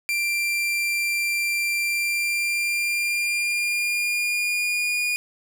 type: tone with pitch glide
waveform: 40% pulse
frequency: 2365 to 2440 Hz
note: D7 to D#7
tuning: +12 to -34 cents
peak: -21 dBFS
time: 0.09-5.16 s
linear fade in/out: 0 ms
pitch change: +54 cents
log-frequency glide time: 1.83-5.04 s
effects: none